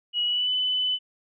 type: tone with pitch glide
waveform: sine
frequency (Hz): 2913 to 3007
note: F#7 to F#7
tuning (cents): -28 to +27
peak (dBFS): -22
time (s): 0.13-0.99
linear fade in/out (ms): 50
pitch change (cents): +55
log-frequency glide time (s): 0.25-0.52
effects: none